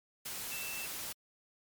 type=tone in noise; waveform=sine; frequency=2667 Hz; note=E7; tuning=20 cents sharp; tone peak=-42 dBFS; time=0.51-0.86 s; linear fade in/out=10 ms; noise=white; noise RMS=-41 dBFS; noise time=0.25-1.13 s; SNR=-4 dB; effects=MP3 96 kbps